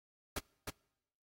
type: noise with echo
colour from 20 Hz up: pink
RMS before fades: -37 dBFS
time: 0.36-0.39 s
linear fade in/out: 5 ms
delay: 310 ms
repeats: 1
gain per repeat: -4 dB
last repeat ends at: 0.7 s
effects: noise-tail reverb RT60 0.9 s tail -26 dB re dry + AAC 48 kbps